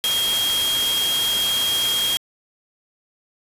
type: tone in noise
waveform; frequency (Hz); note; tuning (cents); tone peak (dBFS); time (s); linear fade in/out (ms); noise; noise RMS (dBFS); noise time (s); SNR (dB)
sine; 3249; G#7; -39; -19; 0.04-2.17; 0; white; -25; 0.04-2.17; +3
effects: resampled to 32000 Hz